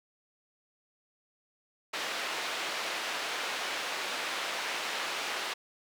white band-pass noise, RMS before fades -35 dBFS, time 1.93-5.54 s, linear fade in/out 10 ms, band 430 to 3200 Hz, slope 12 dB/octave, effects none

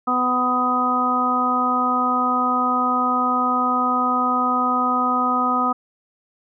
harmonic tone, 250 Hz, B3, 21 cents sharp, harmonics 1 / 2 / 3 / 4 / 5, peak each -24 / -31 / -25 / -26 / -19 dBFS, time 0.07-5.73 s, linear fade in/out 10 ms, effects none

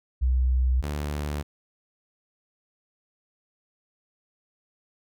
sine / sawtooth tone pair in turn, 63.4 / 73.63 Hz, B1 / D2, +46 / +5 cents, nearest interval minor third, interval 259 cents, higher second, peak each -19 / -24 dBFS, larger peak first, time 0.21-0.82 / 0.82-1.43 s, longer neither, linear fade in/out 20 ms, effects none

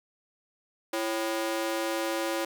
sawtooth ring-modulated tone, 442.9 Hz, A4, 11 cents sharp, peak -21 dBFS, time 0.93-2.45 s, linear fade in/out 5 ms, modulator 107 Hz, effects 10-bit

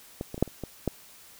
clicks, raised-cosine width 2 ms, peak -18 / -22 / -23 / -7 / -29 / -20 / -12 dBFS, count 7, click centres 0.211 / 0.344 / 0.379 / 0.426 / 0.477 / 0.637 / 0.877 s, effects white hiss -52 dBFS RMS until 1.39 s

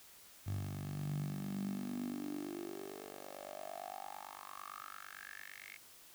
10% pulse tone with high-pass filter sweep, 48.86 Hz, G1, 5 cents flat, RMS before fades -44 dBFS, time 0.46-5.77 s, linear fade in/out 10 ms, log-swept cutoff 98 to 2200 Hz, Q 7.1, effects white hiss -59 dBFS RMS until 6.14 s

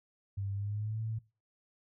sine tone with pitch glide, 99 to 111.12 Hz, G2 to A2, +18 to +18 cents, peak -33 dBFS, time 0.37-1.19 s, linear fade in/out 10 ms, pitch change +200 cents, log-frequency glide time 0.53-1.01 s, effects noise-tail reverb RT60 0.3 s tail -21 dB re dry

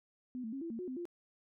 sine tone with pitch steps, 251.6 / 222.2 / 271.6 / 334.1 / 228.5 / 362.9 / 257.4 / 347.7 Hz, B3 / A3 / C#4 / E4 / A#3 / F#4 / C4 / F4, +32 / +17 / -35 / +23 / -34 / -34 / -28 / -8 cents, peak -38 dBFS, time 0.35-1.054 s, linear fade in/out 0 ms, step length 88 ms, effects none

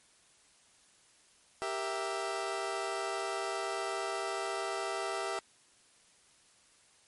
20% pulse chord, E diminished, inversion first, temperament equal, 392 / 466.2 / 659.3 Hz, G4 / Bb4 / E5, 0 / 0 / 0 cents, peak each -32 / -37 / -32 dBFS, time 1.62-5.39 s, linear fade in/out 0 ms, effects white hiss -64 dBFS RMS until 7.07 s + MP3 48 kbps

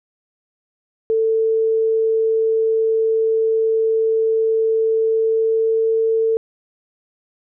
sine tone with pitch glide, 445.3 to 447.9 Hz, A4 to A4, +21 to +31 cents, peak -14 dBFS, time 1.1-6.37 s, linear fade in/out 0 ms, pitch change +10 cents, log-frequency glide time 5-5.99 s, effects none

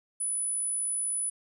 sine tone, 9956 Hz, D#9, in tune, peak -27 dBFS, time 0.2-1.3 s, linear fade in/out 10 ms, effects tanh soft clip ceiling -23 dBFS

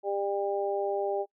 harmonic tone, 199.5 Hz, G3, 31 cents sharp, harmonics 2 / 3 / 4, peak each -30 / -32 / -33 dBFS, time 0.03-1.26 s, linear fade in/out 50 ms, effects noise-tail reverb RT60 0.1 s tail -25 dB re dry

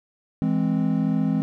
triangle chord, E augmented, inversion none, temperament equal, 164.81 / 207.7 / 261.6 Hz, E3 / G#3 / B#3, 0 / 0 / 0 cents, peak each -22 dBFS, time 0.42-1.42 s, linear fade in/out 0 ms, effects none

